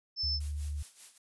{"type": "tone", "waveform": "sine", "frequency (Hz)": 5280, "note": "E8", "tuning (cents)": 2, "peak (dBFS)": -30, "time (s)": [0.16, 0.4], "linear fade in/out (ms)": 50}
{"type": "tone with vibrato", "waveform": "sine", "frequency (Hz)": 73.7, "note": "D2", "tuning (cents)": 7, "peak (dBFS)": -33, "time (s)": [0.23, 0.83], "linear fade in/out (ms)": 10, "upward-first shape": "triangle", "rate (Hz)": 12, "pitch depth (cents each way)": 17}
{"type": "noise with tremolo", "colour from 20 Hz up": "blue", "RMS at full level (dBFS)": -47, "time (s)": [0.4, 1.18], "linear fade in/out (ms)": 5, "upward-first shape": "sine", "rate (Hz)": 5.1, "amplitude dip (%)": 75}
{"effects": ["resampled to 24000 Hz"]}